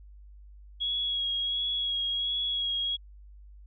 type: tone with vibrato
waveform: sine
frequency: 3322 Hz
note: G#7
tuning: in tune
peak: -27 dBFS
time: 0.8-2.97 s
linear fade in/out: 20 ms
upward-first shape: sine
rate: 1.4 Hz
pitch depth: 21 cents each way
effects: added 50 Hz sine -47 dBFS peak until 3.66 s